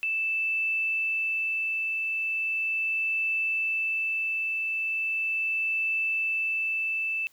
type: tone with tremolo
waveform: sine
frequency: 2641 Hz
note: E7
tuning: 3 cents sharp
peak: -24 dBFS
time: 0.03-7.27 s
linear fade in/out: 0 ms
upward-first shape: triangle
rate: 0.38 Hz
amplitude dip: 25%
effects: white hiss -62 dBFS RMS until 7.32 s